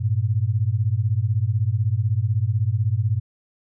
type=beating tone pair; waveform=sine; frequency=100 / 116 Hz; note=G2 / A#2; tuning=+35 / -8 cents; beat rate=16 Hz; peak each=-21 dBFS; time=0-3.2 s; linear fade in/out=20 ms; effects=none